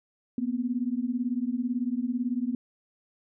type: beating tone pair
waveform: sine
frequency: 236.6 / 254.6 Hz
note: A#3 / C4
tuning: +26 / -47 cents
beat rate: 18 Hz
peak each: -29 dBFS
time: 0.38-2.55 s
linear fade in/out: 2 ms
effects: none